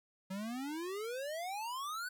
square exponential sweep, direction up, 185 to 1526 Hz, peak -39 dBFS, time 0.3-2.09 s, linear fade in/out 10 ms, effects 13-bit

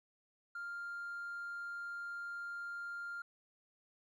triangle tone, 1398 Hz, F6, 1 cent sharp, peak -38 dBFS, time 0.55-3.22 s, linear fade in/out 5 ms, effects tanh soft clip ceiling -37 dBFS

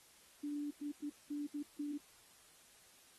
sine tone bursts at uneven times, 291.8 Hz, D4, 11 cents flat, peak -38 dBFS, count 6, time 0.43-0.71 / 0.81-0.92 / 1.02-1.1 / 1.3-1.47 / 1.54-1.63 / 1.79-1.98 s, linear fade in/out 10 ms, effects white hiss -64 dBFS RMS until 3.18 s + AAC 32 kbps

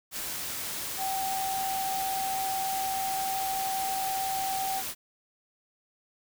sine tone in noise, 770 Hz, G5, 31 cents flat, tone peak -29 dBFS, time 0.97-4.83 s, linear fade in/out 50 ms, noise white, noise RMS -35 dBFS, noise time 0.11-4.95 s, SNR +3 dB, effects none

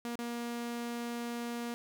sawtooth tone with dropouts, 237.1 Hz, A#3, 30 cents sharp, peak -32 dBFS, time 0.05-1.74 s, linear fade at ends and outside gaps 0 ms, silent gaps 0.155-0.19 s, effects none

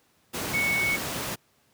sine tone in noise, 2217 Hz, C#7, in tune, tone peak -23 dBFS, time 0.53-0.97 s, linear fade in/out 20 ms, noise pink, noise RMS -31 dBFS, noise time 0.33-1.36 s, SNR +5 dB, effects pink hiss -65 dBFS RMS until 1.73 s + high-pass 100 Hz 12 dB/octave

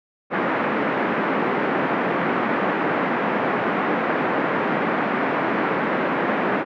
pink band-pass noise, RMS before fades -22 dBFS, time 0.3-6.65 s, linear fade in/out 50 ms, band 200 to 2000 Hz, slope 24 dB/octave, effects none

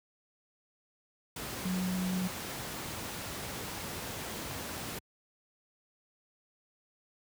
sine tone in noise, 184.2 Hz, F#3, 7 cents flat, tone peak -30 dBFS, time 1.65-2.28 s, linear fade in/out 5 ms, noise pink, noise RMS -39 dBFS, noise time 1.36-4.99 s, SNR +6 dB, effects high-pass 80 Hz 12 dB/octave

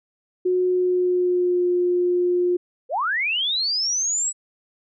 sine tone with pitch glide, 364.7 to 355.8 Hz, F#4 to F4, -25 to +32 cents, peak -17 dBFS, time 0.45-2.57 s, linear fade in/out 10 ms, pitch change -43 cents, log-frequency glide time 0.66-1.66 s
sine linear sweep, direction up, 449.7 to 7910 Hz, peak -20 dBFS, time 2.89-4.33 s, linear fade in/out 50 ms
effects none

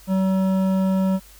sine tone with hard clipping, 190 Hz, F#3, 46 cents sharp, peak -19 dBFS, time 0.07-1.2 s, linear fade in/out 50 ms, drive 11 dB, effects added 50 Hz sine -48 dBFS peak until 1.39 s + white hiss -49 dBFS RMS until 1.39 s

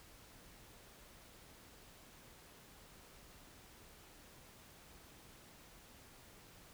silence, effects pink hiss -60 dBFS RMS until 6.73 s

